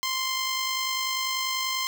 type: tone with amplitude modulation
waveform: 10% pulse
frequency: 1046.5 Hz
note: C6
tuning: in tune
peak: -16 dBFS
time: 0.03-1.87 s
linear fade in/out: 0 ms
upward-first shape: sine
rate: 50.2 Hz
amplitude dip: 30%
effects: none